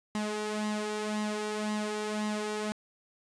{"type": "tone with flanger", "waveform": "sawtooth", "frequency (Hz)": 211.9, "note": "G#3", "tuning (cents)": 35, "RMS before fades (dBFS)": -33, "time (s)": [0.15, 2.72], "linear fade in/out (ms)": 0, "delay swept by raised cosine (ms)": [1, 2.6], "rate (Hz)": 1.9, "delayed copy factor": 0.6, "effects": ["resampled to 22050 Hz", "9-bit"]}